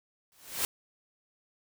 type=noise with exponential growth; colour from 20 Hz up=white; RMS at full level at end=-27 dBFS; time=0.32-0.65 s; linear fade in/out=0 ms; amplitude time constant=70 ms; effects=none